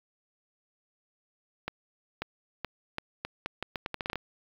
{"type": "accelerating click train", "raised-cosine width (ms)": 0.3, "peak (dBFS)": -16, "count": 15, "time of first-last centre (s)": [1.68, 4.157], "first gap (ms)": 540, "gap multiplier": 0.79, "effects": ["low-pass 5000 Hz 12 dB/octave", "7-bit"]}